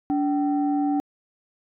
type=tone pair together; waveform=sine; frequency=289.1 / 769.6 Hz; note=D4 / G5; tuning=-27 / -32 cents; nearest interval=octave + perfect fourth; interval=1695 cents; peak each=-20 / -26 dBFS; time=0.1-1 s; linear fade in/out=0 ms; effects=tanh soft clip ceiling -14 dBFS